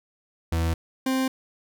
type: tone pair in turn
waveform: 40% pulse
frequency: 82.41 / 262.3 Hz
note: E2 / C4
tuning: 0 / +4 cents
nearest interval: octave + minor sixth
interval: 2004 cents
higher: second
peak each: -21 dBFS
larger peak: neither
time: 0.52-0.74 / 1.06-1.28 s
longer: neither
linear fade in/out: 5 ms
effects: none